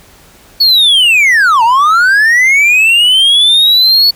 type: linear two-way sweep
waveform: triangle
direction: down then up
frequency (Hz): 4450 to 880 to 4450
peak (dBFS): -3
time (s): 0.6-4.11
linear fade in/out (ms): 10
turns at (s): 1.63
effects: pink hiss -41 dBFS RMS until 4.15 s